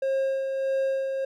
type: tone with tremolo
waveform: triangle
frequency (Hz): 537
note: C5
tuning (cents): +45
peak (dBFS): -20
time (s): 0.02-1.25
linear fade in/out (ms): 5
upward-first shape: sine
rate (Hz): 1.6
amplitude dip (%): 40
effects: none